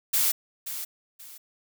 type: noise with echo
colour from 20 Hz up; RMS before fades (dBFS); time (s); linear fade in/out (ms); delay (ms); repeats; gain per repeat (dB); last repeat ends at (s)
blue; -23; 0.13-0.32; 10; 530; 2; -11; 1.38
effects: none